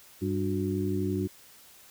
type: harmonic tone with a mistuned harmonic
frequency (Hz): 98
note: G2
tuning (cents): 0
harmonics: 1 / 2 / 3 / 4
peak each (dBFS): -32 / -32 / -32 / -32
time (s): 0.21-1.28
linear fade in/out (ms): 20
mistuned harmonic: 4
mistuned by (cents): -120
effects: white hiss -54 dBFS RMS until 1.9 s